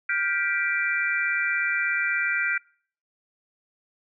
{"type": "chord", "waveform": "sine", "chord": "G dominant seventh", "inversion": "third", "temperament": "just", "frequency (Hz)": [1411.2, 1568, 1960, 2352], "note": ["F6", "G6", "B6", "D7"], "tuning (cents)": [18, 0, -14, 2], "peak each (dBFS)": -28, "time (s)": [0.09, 2.58], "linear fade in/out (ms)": 5, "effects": ["noise-tail reverb RT60 0.5 s tail -25 dB re dry"]}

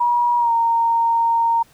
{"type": "tone with pitch glide", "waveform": "sine", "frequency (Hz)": [960, 924.1], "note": ["B5", "A#5"], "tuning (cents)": [-49, -15], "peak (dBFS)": -14, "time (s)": [0, 1.63], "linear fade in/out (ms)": 10, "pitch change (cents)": -66, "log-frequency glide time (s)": [0.38, 0.52], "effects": ["pink hiss -53 dBFS RMS until 1.73 s"]}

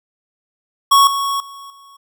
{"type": "tone with level steps", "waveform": "square", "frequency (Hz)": 1108.7, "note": "C#6", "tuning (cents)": 0, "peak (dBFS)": [-8, -18, -34, -42], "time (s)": [0.91, 1.97], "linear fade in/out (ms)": 10, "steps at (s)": [1.07, 1.4, 1.7], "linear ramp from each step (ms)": 2, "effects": []}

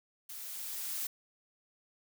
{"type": "noise with level ramp", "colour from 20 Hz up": "blue", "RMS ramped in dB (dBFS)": [-45, -36], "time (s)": [0.29, 1.07], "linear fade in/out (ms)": 5, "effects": []}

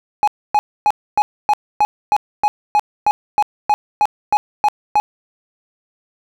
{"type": "tone bursts", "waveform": "triangle", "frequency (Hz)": 838, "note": "G#5", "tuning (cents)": 15, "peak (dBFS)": -8, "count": 16, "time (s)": [0.23, 5], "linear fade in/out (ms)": 0, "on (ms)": 45, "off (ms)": 270, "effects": []}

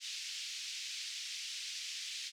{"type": "band-pass noise", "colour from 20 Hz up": "white", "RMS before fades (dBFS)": -43, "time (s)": [0, 2.32], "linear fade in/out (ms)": 50, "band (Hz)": [2400, 5900], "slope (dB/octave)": 24, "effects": []}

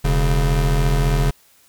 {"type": "tone pair together", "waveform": "square", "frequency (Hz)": [41.82, 140], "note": ["E1", "C#3"], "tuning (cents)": [26, 18], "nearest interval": "octave + major sixth", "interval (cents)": 2092, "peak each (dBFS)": [-17, -20], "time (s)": [0.04, 1.31], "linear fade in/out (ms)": 10, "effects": ["white hiss -54 dBFS RMS until 1.68 s"]}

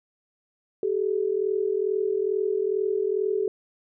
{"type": "tone pair together", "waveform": "sine", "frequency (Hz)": [385.8, 428.1], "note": ["G4", "A4"], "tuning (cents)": [-28, -47], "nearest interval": "major second", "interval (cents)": 181, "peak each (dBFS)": -25, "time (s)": [0.83, 3.48], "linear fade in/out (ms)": 2, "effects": []}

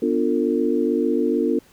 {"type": "chord", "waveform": "sine", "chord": "B half-diminished seventh", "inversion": "none", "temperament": "equal with one note detuned", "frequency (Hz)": [246.9, 293.7, 349.2, 451.3], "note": ["B3", "D4", "F4", "A4"], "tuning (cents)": [0, 0, 0, 44], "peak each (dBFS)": -23, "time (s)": [0.02, 1.59], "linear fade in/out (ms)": 5, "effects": ["pink hiss -54 dBFS RMS until 1.72 s"]}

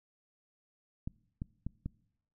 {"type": "clicks", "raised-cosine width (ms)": 5, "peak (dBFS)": -24, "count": 4, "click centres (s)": [1.075, 1.419, 1.666, 1.86], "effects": ["noise-tail reverb RT60 0.8 s tail -24 dB re dry"]}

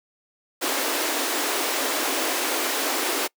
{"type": "high-pass noise", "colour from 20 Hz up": "pink", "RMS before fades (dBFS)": -25, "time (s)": [0.61, 3.28], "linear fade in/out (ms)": 20, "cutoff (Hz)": 260, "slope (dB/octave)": 96, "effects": ["noise-tail reverb RT60 0.1 s tail -25 dB re dry"]}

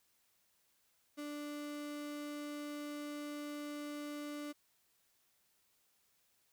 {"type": "tone", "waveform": "35% pulse", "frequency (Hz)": 293.7, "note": "D4", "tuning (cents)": 0, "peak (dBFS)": -40, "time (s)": [1.17, 4.53], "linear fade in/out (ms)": 20, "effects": ["white hiss -75 dBFS RMS until 6.52 s"]}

